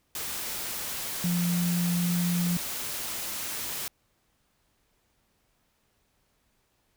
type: tone in noise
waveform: sine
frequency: 174.6 Hz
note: F3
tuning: in tune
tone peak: -24 dBFS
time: 1.24-2.57 s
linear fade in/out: 2 ms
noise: white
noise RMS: -34 dBFS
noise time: 0.15-3.88 s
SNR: +7 dB
effects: pink hiss -71 dBFS RMS until 6.96 s